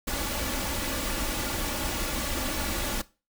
pink noise with comb filter, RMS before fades -30 dBFS, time 0.07-3.02 s, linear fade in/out 10 ms, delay 3.5 ms, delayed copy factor +0.6, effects noise-tail reverb RT60 0.3 s tail -19 dB re dry

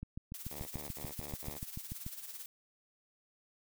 click train, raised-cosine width 5 ms, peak -29 dBFS, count 15, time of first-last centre 0.03-2.065 s, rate 6.88 Hz
blue noise with tremolo, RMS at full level -44 dBFS, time 0.34-2.46 s, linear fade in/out 2 ms, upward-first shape sine, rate 18 Hz, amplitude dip 60%
5% pulse tone bursts, 73.42 Hz, D2, in tune, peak -35 dBFS, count 5, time 0.5-1.586 s, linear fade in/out 20 ms, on 170 ms, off 59 ms
effects none

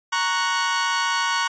sawtooth chord, F# major, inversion first, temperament equal, 932.3 / 1108.7 / 1480 Hz, A#5 / C#6 / F#6, 0 / 0 / 0 cents, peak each -21 dBFS, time 0.12-1.48 s, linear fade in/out 10 ms, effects resampled to 16000 Hz

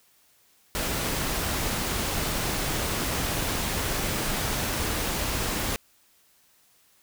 pink noise, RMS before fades -28 dBFS, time 0.75-5.76 s, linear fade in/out 0 ms, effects white hiss -62 dBFS RMS until 7.02 s

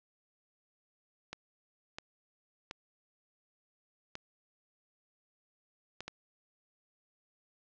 clicks, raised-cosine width 0.2 ms, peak -23 dBFS, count 6, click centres 1.33 / 1.985 / 2.711 / 4.154 / 6.006 / 6.08 s, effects low-pass 6000 Hz 12 dB/octave

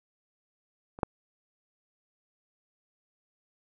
clicks, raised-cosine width 1 ms, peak -29 / -10 dBFS, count 2, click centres 0.989 / 1.032 s, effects none

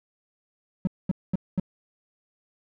triangle tone bursts, 185 Hz, F#3, in tune, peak -18 dBFS, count 4, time 0.85-1.598 s, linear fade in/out 2 ms, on 22 ms, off 220 ms, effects none

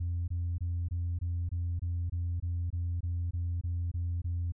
sine tone bursts, 86.4 Hz, F2, 18 cents flat, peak -28 dBFS, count 15, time 0-4.522 s, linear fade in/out 10 ms, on 280 ms, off 23 ms, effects tanh soft clip ceiling -27 dBFS

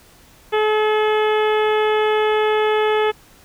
harmonic tone, 428.6 Hz, A4, 45 cents flat, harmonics 1 / 2 / 3 / 4 / 5 / 6 / 7 / 8, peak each -16 / -22 / -26 / -28 / -30 / -32 / -33 / -34 dBFS, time 0.52-3.12 s, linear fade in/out 20 ms, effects pink hiss -49 dBFS RMS until 3.44 s

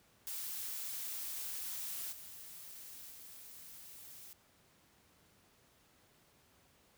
blue noise with level steps, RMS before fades -42 / -51 / -53 dBFS, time 0.27-4.33 s, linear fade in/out 0 ms, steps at 2.11 / 3.1 s, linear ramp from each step 20 ms, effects pink hiss -68 dBFS RMS until 6.97 s + high-pass 60 Hz 12 dB/octave

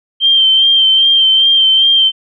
sine tone with vibrato, 3144 Hz, G7, 4 cents sharp, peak -6 dBFS, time 0.2-2.12 s, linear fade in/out 50 ms, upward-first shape sine, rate 2.5 Hz, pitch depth 27 cents each way, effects none

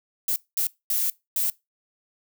violet noise bursts at uneven times, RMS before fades -24 dBFS, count 4, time 0.28-0.36 / 0.57-0.67 / 0.9-1.1 / 1.36-1.5 s, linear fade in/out 2 ms, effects noise-tail reverb RT60 0.2 s tail -21 dB re dry

